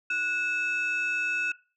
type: tone pair together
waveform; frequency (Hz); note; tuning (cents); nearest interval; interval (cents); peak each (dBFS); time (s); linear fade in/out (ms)
sine; 1470 / 2613; F#6 / E7; -12 / -16; minor seventh; 996; -27 / -26; 0.1-1.52; 5
effects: noise-tail reverb RT60 0.3 s tail -17 dB re dry + tanh soft clip ceiling -22 dBFS